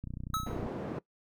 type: click train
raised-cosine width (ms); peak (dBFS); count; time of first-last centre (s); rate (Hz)
5; -27; 20; 0.04-0.663; 30.5
type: tone with exponential decay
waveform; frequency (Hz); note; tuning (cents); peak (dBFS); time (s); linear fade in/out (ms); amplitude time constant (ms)
square; 1293; E6; -34; -28; 0.34-0.63; 1; 61
type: band-pass noise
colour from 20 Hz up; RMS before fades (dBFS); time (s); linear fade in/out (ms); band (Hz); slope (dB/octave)
white; -38; 0.46-0.99; 5; 110 to 440; 12
effects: noise-tail reverb RT60 0.1 s tail -20 dB re dry